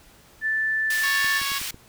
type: tone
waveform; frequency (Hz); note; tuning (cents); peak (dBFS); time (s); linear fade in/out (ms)
sine; 1760; A6; 0; -21; 0.41-1.42; 50
type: high-pass noise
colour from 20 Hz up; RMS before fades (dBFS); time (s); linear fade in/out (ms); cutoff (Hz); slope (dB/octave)
pink; -31; 0.9-1.71; 5; 2200; 12
type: harmonic tone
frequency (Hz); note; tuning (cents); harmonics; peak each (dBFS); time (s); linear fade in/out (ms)
554.4; C#5; 0; 2 / 3 / 4 / 5 / 6 / 7 / 8 / 9 / 10; -31 / -33 / -34 / -35 / -36 / -36 / -37 / -38 / -38; 1.03-1.59; 10
type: clicks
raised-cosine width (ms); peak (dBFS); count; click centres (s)
3; -29; 5; 1.245 / 1.416 / 1.518 / 1.615 / 1.744
effects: pink hiss -53 dBFS RMS until 1.88 s